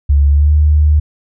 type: tone with pitch glide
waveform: sine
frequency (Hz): 71.2 to 75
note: C#2 to D2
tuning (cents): +47 to +37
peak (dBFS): -6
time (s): 0.09-1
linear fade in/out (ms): 10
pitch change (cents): +90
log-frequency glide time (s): 0.29-0.52
effects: none